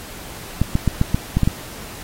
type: clicks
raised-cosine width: 5 ms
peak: -3 dBFS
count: 8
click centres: 0.616 / 0.754 / 0.877 / 1.014 / 1.145 / 1.37 / 1.433 / 1.475 s
effects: pink hiss -36 dBFS RMS until 2.03 s + AAC 48 kbps